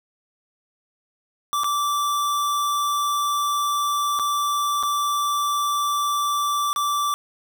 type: tone with dropouts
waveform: square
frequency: 1166 Hz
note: D6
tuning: 13 cents flat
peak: -21 dBFS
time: 1.53-7.14 s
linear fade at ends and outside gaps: 0 ms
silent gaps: 1.635-1.643 / 4.19-4.196 / 4.828-4.834 / 6.73-6.761 s
effects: none